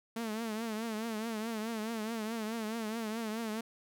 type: tone with vibrato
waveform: sawtooth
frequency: 222.2 Hz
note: A3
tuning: 17 cents sharp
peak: -31 dBFS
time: 0.16-3.61 s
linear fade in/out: 5 ms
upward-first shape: triangle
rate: 4.7 Hz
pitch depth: 100 cents each way
effects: none